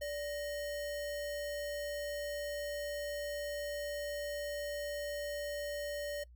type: tone with sample-and-hold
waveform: sine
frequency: 582 Hz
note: D5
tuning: 16 cents flat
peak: -36 dBFS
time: 0.01-6.24 s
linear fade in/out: 10 ms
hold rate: 2450 Hz
effects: noise-tail reverb RT60 0.1 s tail -20 dB re dry + added 60 Hz sine -54 dBFS peak until 6.35 s